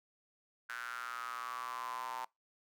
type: tone with high-pass filter sweep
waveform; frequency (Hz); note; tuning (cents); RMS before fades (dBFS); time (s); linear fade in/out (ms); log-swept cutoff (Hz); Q
square; 60.2; B1; -44; -42; 0.69-2.25; 5; 1500 to 920; 7.8
effects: noise-tail reverb RT60 0.2 s tail -25 dB re dry